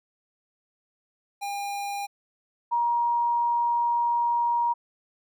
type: tone pair in turn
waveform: square / sine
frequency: 806 / 947.2 Hz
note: G5 / A#5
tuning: +48 / +27 cents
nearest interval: minor third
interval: 279 cents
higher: second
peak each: -30 / -21 dBFS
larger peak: second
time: 1.41-2.07 / 2.71-4.74 s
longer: second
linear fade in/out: 20 ms
effects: none